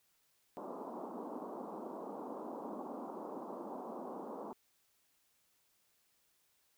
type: band-pass noise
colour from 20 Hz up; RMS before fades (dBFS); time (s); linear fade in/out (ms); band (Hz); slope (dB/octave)
pink; -45; 0.57-4.53; 0; 210 to 1100; 48
effects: white hiss -75 dBFS RMS until 6.77 s